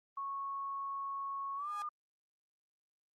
sine tone with pitch glide, 1103 to 1209.8 Hz, C#6 to D#6, -9 to -49 cents, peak -37 dBFS, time 0.17-1.89 s, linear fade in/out 5 ms, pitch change +160 cents, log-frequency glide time 1.56-1.69 s
sawtooth tone with exponential growth, 830.6 Hz, G#5, in tune, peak -39 dBFS, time 1.52-1.82 s, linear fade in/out 0 ms, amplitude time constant 65 ms
effects Opus 32 kbps

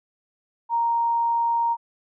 sine tone, 932.3 Hz, A#5, in tune, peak -19 dBFS, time 0.69-1.77 s, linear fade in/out 50 ms, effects none

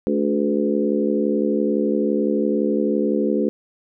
harmonic tone with a mistuned harmonic, 71.8 Hz, D2, 39 cents flat, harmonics 3 / 4 / 5 / 6 / 7, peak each -22 / -23 / -24 / -25 / -25 dBFS, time 0.07-3.49 s, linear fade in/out 0 ms, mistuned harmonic 5, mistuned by +28 cents, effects none

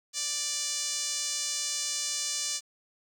5% pulse tone with band-pass filter, 587.3 Hz, D5, in tune, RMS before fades -32 dBFS, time 0.13-2.61 s, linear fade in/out 50 ms, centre 6800 Hz, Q 1.4, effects 9-bit

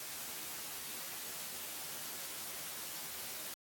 white noise with comb filter, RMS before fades -44 dBFS, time 0-3.54 s, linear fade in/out 2 ms, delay 13 ms, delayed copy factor +0.8, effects high-pass 100 Hz 12 dB/octave + AAC 64 kbps

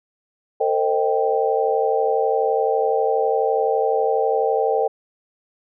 sine chord, A half-diminished seventh, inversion none, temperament equal with one note detuned, 451.3 / 523.3 / 622.3 / 784 Hz, A4 / C5 / Eb5 / G5, +44 / 0 / 0 / 0 cents, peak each -20 / -23 / -25 / -22 dBFS, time 0.6-4.88 s, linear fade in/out 10 ms, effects none

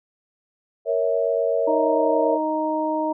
sine chord, A# diminished, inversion none, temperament equal with one note detuned, 466.2 / 554.4 / 652.4 Hz, A#4 / C#5 / E5, 0 / 0 / -18 cents, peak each -23 dBFS, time 0.85-2.39 s, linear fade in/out 50 ms
harmonic tone, 311.1 Hz, D#4, in tune, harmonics 1 / 2 / 3, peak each -25 / -25 / -25 dBFS, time 1.67-3.13 s, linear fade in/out 10 ms
effects none

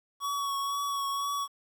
square tone with vibrato, 1121 Hz, C#6, 19 cents sharp, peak -30 dBFS, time 0.2-1.48 s, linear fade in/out 50 ms, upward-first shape triangle, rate 2 Hz, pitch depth 25 cents each way, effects 10-bit

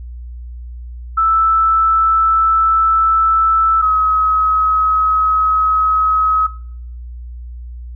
sine tone pair in turn, 1318.5 / 1276.5 Hz, E6 / D#6, 0 / +44 cents, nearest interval minor second, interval 56 cents, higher first, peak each -10 dBFS, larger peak neither, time 1.17-3.82 / 3.82-6.47 s, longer neither, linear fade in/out 10 ms, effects noise-tail reverb RT60 0.6 s tail -20 dB re dry + added 60 Hz sine -27 dBFS peak until 7.95 s

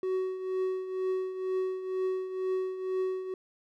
triangle tone with tremolo, 374.3 Hz, F#4, 20 cents sharp, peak -24 dBFS, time 0.03-3.34 s, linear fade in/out 2 ms, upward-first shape triangle, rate 2.1 Hz, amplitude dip 70%, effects none

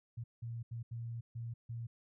sine tone bursts at uneven times, 116.54 Hz, A#2, in tune, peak -39 dBFS, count 6, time 0.17-0.24 / 0.42-0.63 / 0.71-0.83 / 0.91-1.21 / 1.35-1.54 / 1.69-1.87 s, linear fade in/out 10 ms, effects none

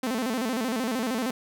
sawtooth tone with vibrato, 239.2 Hz, A#3, 45 cents sharp, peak -22 dBFS, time 0.03-1.31 s, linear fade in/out 5 ms, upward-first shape square, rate 13 Hz, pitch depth 140 cents each way, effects none

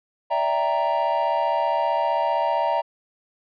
triangle chord, E half-diminished seventh, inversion third, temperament equal with one note detuned, 583.9 / 659.3 / 784 / 932.3 Hz, D5 / E5 / G5 / Bb5, -10 / 0 / 0 / 0 cents, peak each -25 / -23 / -26 / -21 dBFS, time 0.3-2.82 s, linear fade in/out 20 ms, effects resampled to 11025 Hz

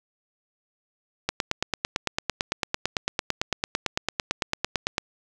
click train, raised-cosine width 0.2 ms, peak -6 dBFS, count 34, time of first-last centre 1.29-4.981 s, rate 8.94 Hz, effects none

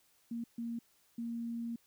sine tone bursts at uneven times, 233.1 Hz, A#3, in tune, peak -36 dBFS, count 3, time 0.31-0.44 / 0.58-0.79 / 1.18-1.76 s, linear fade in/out 5 ms, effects white hiss -70 dBFS RMS until 1.86 s

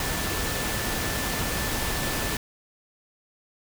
sine tone in noise, 1760 Hz, A6, in tune, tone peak -37 dBFS, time 0-2.37 s, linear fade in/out 2 ms, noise pink, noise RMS -28 dBFS, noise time 0-2.37 s, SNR -12 dB, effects none

